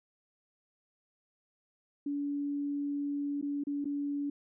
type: tone with dropouts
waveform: sine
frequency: 286.1 Hz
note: D4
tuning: 45 cents flat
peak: -31 dBFS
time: 2.06-4.3 s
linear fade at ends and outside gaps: 5 ms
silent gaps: 3.414-3.425 / 3.638-3.669 / 3.845-3.854 s
effects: none

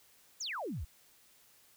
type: exponential sweep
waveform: sine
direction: down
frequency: 7459 to 55 Hz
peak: -36 dBFS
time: 0.4-0.85 s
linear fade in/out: 10 ms
effects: white hiss -64 dBFS RMS until 1.76 s

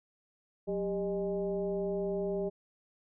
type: tone with frequency modulation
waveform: sine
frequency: 397.1 Hz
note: G4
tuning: 22 cents sharp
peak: -30 dBFS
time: 0.67-2.5 s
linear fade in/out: 20 ms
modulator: 215 Hz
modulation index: 0.98
effects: none

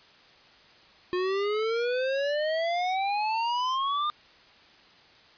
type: exponential sweep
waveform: square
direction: up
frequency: 357.4 to 1218 Hz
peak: -26 dBFS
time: 1.13-4.1 s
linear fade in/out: 0 ms
effects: white hiss -55 dBFS RMS until 5.37 s + resampled to 11025 Hz

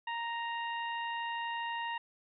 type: harmonic tone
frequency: 932.3 Hz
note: A#5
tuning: in tune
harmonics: 1 / 2 / 3 / 4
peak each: -36 / -40 / -43 / -53 dBFS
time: 0.07-1.98 s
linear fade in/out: 5 ms
effects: none

